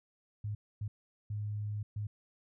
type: tone bursts at uneven times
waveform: sine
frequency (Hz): 104.7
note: G#2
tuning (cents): +15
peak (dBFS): -34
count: 4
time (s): 0.44-0.55 / 0.81-0.88 / 1.3-1.83 / 1.96-2.07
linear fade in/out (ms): 5
effects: none